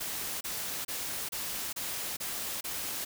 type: noise bursts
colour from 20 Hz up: white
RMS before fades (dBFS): -36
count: 7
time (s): 0-3.05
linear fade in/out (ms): 10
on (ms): 410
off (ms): 30
effects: none